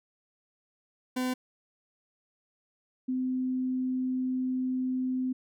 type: tone pair in turn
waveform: 40% pulse / sine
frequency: 254 / 256.5 Hz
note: B3 / C4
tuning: +49 / -34 cents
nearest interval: unison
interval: 17 cents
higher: second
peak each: -27 dBFS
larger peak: neither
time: 1.16-1.34 / 3.08-5.33 s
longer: second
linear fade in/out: 10 ms
effects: none